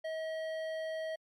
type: tone with hard clipping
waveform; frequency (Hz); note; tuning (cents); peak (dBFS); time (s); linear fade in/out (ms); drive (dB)
sine; 638; D#5; +43; -37; 0.04-1.16; 10; 11
effects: MP3 64 kbps